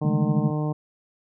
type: harmonic tone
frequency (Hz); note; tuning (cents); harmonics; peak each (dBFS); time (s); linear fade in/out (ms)
151.5; D#3; -46; 1 / 2 / 3 / 4 / 5 / 6 / 7; -24 / -30 / -34 / -36 / -38 / -40 / -41; 0.01-0.73; 10
type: chord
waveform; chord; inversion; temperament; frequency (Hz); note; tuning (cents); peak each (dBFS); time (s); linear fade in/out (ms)
sine; A major seventh; first; equal; 138.59 / 164.81 / 207.7 / 220; C#3 / E3 / G#3 / A3; 0 / 0 / 0 / 0; -26 / -28 / -25 / -29; 0.04-0.51; 10
effects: none